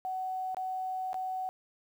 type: tone with dropouts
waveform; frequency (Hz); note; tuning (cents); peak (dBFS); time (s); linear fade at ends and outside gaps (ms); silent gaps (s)
sine; 749; F#5; +21; -32; 0.05-1.49; 0; 0.546-0.569 / 1.131-1.143
effects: 10-bit